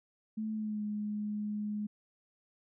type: tone with pitch glide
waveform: sine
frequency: 217.5 to 209.5 Hz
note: A3 to G#3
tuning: -20 to +15 cents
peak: -33 dBFS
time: 0.37-1.87 s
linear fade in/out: 10 ms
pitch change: -65 cents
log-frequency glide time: 0.53-0.83 s
effects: none